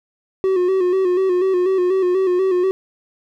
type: tone with vibrato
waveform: triangle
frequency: 370 Hz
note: F#4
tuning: in tune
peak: -12 dBFS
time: 0.44-2.71 s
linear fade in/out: 0 ms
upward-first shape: square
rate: 4.1 Hz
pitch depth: 51 cents each way
effects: none